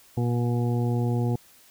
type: harmonic tone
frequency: 120 Hz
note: B2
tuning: 49 cents flat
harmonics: 1 / 2 / 3 / 4 / 6 / 7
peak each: -23 / -29 / -33 / -35 / -39 / -40 dBFS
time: 0.17-1.36 s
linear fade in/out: 5 ms
effects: white hiss -55 dBFS RMS until 1.7 s